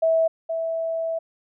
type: tone pair in turn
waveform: sine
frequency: 651 / 655.5 Hz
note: E5 / E5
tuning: -22 / -10 cents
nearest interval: unison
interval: 12 cents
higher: second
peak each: -16 / -23 dBFS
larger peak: first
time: 0.02-0.28 / 0.49-1.19 s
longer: second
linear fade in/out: 10 ms
effects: none